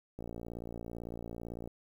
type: click train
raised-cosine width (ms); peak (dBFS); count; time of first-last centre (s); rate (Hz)
2; -29; 87; 0.19-1.675; 57.9
effects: 10-bit